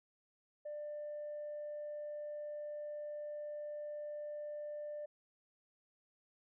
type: tone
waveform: sine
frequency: 594 Hz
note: D5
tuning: 20 cents sharp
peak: -40 dBFS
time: 0.65-5.06 s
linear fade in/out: 10 ms
effects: tanh soft clip ceiling -38 dBFS